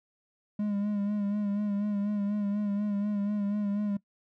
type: tone with vibrato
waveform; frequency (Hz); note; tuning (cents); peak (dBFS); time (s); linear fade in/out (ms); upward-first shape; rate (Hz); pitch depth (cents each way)
triangle; 205; G#3; -22; -25; 0.59-3.97; 5; sine; 4.1; 40
effects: noise-tail reverb RT60 0.1 s tail -20 dB re dry